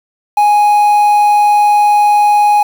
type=tone with quantisation; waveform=triangle; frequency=830.6 Hz; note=G#5; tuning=in tune; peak=-4 dBFS; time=0.37-2.63 s; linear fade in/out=5 ms; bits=5; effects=none